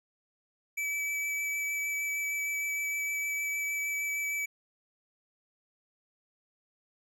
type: tone with vibrato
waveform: square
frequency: 2300 Hz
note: D7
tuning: 37 cents flat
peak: -31 dBFS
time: 0.77-4.46 s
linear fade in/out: 10 ms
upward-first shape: sine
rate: 6.5 Hz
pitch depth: 10 cents each way
effects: none